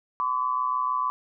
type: tone pair together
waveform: sine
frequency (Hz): 1017.5 / 1144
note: C6 / D6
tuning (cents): -49 / -46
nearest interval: major second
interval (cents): 203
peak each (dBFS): -26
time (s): 0.2-1.1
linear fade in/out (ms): 0
effects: none